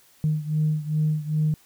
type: beating tone pair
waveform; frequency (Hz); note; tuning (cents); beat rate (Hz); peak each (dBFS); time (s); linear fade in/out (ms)
sine; 153 / 155.5; D#3 / D#3; -29 / -1; 2.5; -22 / -25; 0.24-1.54; 0
effects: tanh soft clip ceiling -14 dBFS + white hiss -57 dBFS RMS until 1.65 s